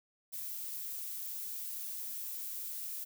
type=noise; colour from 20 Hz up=violet; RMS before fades=-41 dBFS; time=0.32-3.05 s; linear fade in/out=20 ms; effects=none

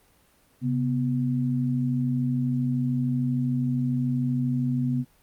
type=tone pair together; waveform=sine; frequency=133.93 / 246.9 Hz; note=C3 / B3; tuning=+41 / 0 cents; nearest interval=major seventh; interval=1059 cents; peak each=-25 dBFS; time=0.61-5.05 s; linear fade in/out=50 ms; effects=pink hiss -61 dBFS RMS until 5.22 s + Opus 32 kbps

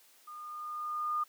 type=tone with level ramp; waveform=sine; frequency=1218 Hz; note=D#6; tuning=37 cents flat; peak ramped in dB=-44 to -28 dBFS; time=0.27-1.24 s; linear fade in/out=10 ms; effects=white hiss -62 dBFS RMS until 1.28 s + high-pass 300 Hz 12 dB/octave

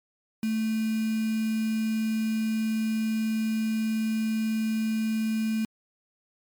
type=tone with quantisation; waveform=sine; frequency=220.4 Hz; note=A3; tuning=3 cents sharp; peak=-24 dBFS; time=0.43-5.65 s; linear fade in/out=2 ms; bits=6; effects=MP3 96 kbps

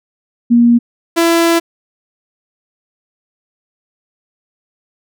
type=tone pair in turn; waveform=sine / sawtooth; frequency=237.1 / 335.3 Hz; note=A#3 / E4; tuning=+30 / +30 cents; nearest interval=tritone; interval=600 cents; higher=second; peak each=-5 dBFS; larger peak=neither; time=0.5-0.79 / 1.16-1.6 s; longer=second; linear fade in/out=20 ms; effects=none

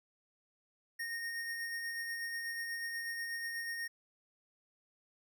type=tone with tremolo; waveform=square; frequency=1851 Hz; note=A#6; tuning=13 cents flat; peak=-37 dBFS; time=0.99-3.88 s; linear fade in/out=10 ms; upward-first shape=sine; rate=8.2 Hz; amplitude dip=30%; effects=none

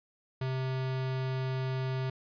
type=tone; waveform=square; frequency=130.81 Hz; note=C3; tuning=in tune; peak=-31 dBFS; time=0.41-2.1 s; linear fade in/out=5 ms; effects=resampled to 11025 Hz

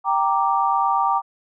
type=chord; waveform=sine; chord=G minor; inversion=none; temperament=equal; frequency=784 / 932.3 / 1174.7 Hz; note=G5 / Bb5 / D6; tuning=0 / 0 / 0 cents; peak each=-21 dBFS; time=0.04-1.22 s; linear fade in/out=50 ms; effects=none

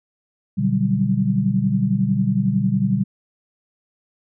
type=chord; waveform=sine; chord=G major seventh; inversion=first; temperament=equal with one note detuned; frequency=122.33 / 146.83 / 185 / 196 Hz; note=B2 / D3 / F#3 / G3; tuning=-16 / 0 / 0 / 0 cents; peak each=-23 / -24 / -23 / -19 dBFS; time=0.57-3.04 s; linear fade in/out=20 ms; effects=none

